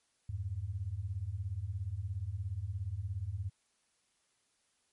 sine beating tone pair, 85.2 / 102.2 Hz, F2 / G#2, -42 / -27 cents, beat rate 17 Hz, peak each -39 / -37 dBFS, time 0.29-3.5 s, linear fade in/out 5 ms, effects white hiss -75 dBFS RMS until 4.92 s + MP3 48 kbps

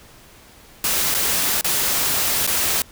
white noise with dropouts, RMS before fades -20 dBFS, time 0.84-2.82 s, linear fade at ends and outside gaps 2 ms, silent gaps 1.143-1.147 / 1.611-1.644 / 2.467-2.474 s, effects pink hiss -47 dBFS RMS until 2.91 s

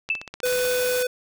click train, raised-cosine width 0.2 ms, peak -17 dBFS, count 11, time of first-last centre 0.09-0.715 s, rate 16 Hz
sine tone with exponential decay, 2637 Hz, E7, in tune, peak -17 dBFS, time 0.1-0.29 s, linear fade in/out 2 ms, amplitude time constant 41 ms
square tone, 499 Hz, B4, 18 cents sharp, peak -22 dBFS, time 0.43-1.07 s, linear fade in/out 5 ms
white noise, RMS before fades -31 dBFS, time 0.45-1.03 s, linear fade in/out 5 ms
effects none

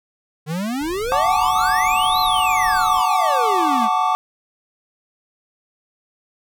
square exponential two-way sweep, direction up then down, 146.83 to 4186 to 207.3 Hz, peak -22 dBFS, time 0.46-3.89 s, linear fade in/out 50 ms, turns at 2.2 s
brown noise, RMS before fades -38 dBFS, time 0.81-3.01 s, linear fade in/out 0 ms
triangle chord, D major seventh, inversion first, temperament equal with one note detuned, 740 / 880 / 1128.1 / 1174.7 Hz, F#5 / A5 / C#6 / D6, 0 / 0 / +30 / 0 cents, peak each -19 / -19 / -21 / -19 dBFS, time 1.12-4.15 s, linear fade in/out 0 ms
effects none

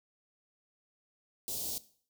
white band-stop noise, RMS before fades -37 dBFS, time 1.48-1.78 s, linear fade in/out 0 ms, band 670 to 3800 Hz, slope 24 dB/octave, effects noise-tail reverb RT60 0.5 s tail -17 dB re dry

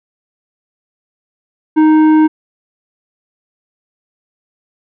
triangle tone with tanh clipping, 311.1 Hz, D#4, in tune, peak -7 dBFS, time 1.76-2.28 s, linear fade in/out 20 ms, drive 14 dB, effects none

